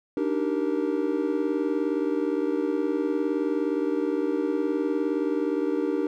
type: chord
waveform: triangle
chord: Eb major seventh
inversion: third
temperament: just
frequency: 291.7 / 311.1 / 388.9 / 466.7 Hz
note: D4 / Eb4 / G4 / Bb4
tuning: -12 / 0 / -14 / +2 cents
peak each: -26 / -27 / -27 / -28 dBFS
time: 0.17-6.07 s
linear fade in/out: 2 ms
effects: none